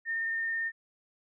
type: tone with vibrato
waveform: sine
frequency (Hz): 1820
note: A#6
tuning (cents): -42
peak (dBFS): -29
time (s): 0.05-0.72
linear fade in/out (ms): 50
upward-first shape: sine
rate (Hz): 18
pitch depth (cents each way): 11
effects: none